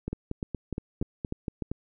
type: two click trains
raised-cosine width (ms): 3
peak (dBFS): -18 / -18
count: 8 / 6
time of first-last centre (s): 0.08-1.716 / 0.13-1.623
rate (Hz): 4.28 / 3.35
effects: none